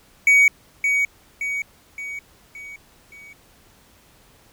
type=tone with echo; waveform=triangle; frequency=2251 Hz; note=C#7; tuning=26 cents sharp; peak=-9 dBFS; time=0.27-0.48 s; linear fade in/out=2 ms; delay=570 ms; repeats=5; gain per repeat=-6 dB; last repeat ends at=3.33 s; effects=pink hiss -54 dBFS RMS until 4.52 s